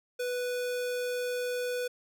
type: tone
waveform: square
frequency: 493.9 Hz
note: B4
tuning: in tune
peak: -31 dBFS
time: 0.19-1.88 s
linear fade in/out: 10 ms
effects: none